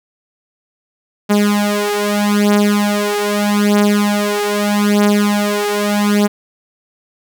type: beating tone pair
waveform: sawtooth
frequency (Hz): 205.8 / 206.6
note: G#3 / G#3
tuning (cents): -16 / -9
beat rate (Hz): 0.8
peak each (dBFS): -11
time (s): 1.29-6.28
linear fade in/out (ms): 20
effects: none